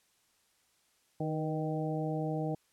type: harmonic tone with a mistuned harmonic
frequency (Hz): 155.56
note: D#3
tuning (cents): 0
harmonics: 1 / 2 / 3 / 4 / 5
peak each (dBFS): -34 / -37 / -39 / -40 / -41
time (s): 1.2-2.55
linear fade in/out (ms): 5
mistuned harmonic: 3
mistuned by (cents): +43
effects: white hiss -71 dBFS RMS until 2.72 s + low-pass 11000 Hz 12 dB/octave